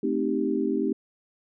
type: chord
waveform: sine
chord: A half-diminished seventh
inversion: none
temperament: equal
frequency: 220 / 261.6 / 311.1 / 392 Hz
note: A3 / C4 / Eb4 / G4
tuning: 0 / 0 / 0 / 0 cents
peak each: -30 / -28 / -28 / -28 dBFS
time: 0.03-0.93 s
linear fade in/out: 5 ms
effects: none